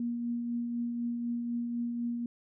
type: tone with tremolo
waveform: sine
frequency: 237.4 Hz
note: A#3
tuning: 32 cents sharp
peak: -29 dBFS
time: 0-2.26 s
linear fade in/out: 2 ms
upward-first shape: triangle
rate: 4 Hz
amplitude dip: 35%
effects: none